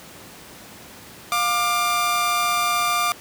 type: tone pair together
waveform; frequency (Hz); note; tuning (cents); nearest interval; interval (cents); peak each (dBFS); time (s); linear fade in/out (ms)
sawtooth; 706.2 / 1189; F5 / D6; +19 / +21; major sixth; 902; -22 / -16; 1.32-3.12; 0
effects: pink hiss -42 dBFS RMS until 3.2 s + high-pass 100 Hz 12 dB/octave